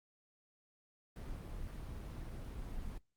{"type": "noise", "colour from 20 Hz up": "brown", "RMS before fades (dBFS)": -44, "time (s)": [1.16, 2.98], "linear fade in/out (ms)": 2, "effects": ["noise-tail reverb RT60 0.2 s tail -23 dB re dry", "Opus 24 kbps"]}